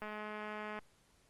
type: click train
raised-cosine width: 0.5 ms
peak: -29 dBFS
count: 164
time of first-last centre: 0.02-0.789 s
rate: 212 Hz
effects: pink hiss -70 dBFS RMS until 1.29 s + Opus 32 kbps